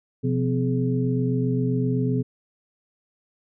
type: tone cluster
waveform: sine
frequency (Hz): 127.5 / 175.2 / 254.1 / 421.5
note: C3 / F3 / B3 / G#4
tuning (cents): -44 / +6 / +49 / +26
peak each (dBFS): -23 / -29 / -25 / -29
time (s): 0.23-2.23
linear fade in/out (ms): 20
effects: none